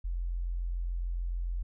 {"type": "tone", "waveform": "sine", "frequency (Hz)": 43.49, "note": "F1", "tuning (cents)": -6, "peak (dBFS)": -30, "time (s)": [0.04, 1.63], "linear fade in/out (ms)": 10, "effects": []}